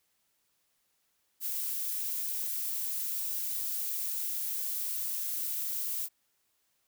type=noise; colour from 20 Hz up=violet; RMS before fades=-34 dBFS; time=1.4-6.09 s; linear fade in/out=50 ms; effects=white hiss -75 dBFS RMS until 6.87 s